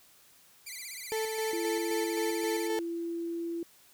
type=tone with vibrato; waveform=10% pulse; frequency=2184 Hz; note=C#7; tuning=26 cents flat; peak=-31 dBFS; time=0.66-2.68 s; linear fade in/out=10 ms; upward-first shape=sine; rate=16 Hz; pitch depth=170 cents each way
type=tone with tremolo; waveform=35% pulse; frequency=440 Hz; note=A4; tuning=in tune; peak=-28 dBFS; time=1.12-2.79 s; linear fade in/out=0 ms; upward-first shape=square; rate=3.8 Hz; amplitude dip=35%
type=tone; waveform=sine; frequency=337.4 Hz; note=E4; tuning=40 cents sharp; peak=-32 dBFS; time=1.53-3.63 s; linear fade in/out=2 ms
effects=white hiss -60 dBFS RMS until 3.93 s